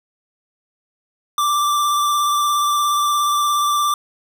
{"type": "tone with vibrato", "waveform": "square", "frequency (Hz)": 1174.7, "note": "D6", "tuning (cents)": 0, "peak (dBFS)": -16, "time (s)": [1.38, 3.94], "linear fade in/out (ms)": 2, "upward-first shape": "square", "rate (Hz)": 17, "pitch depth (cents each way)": 14, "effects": []}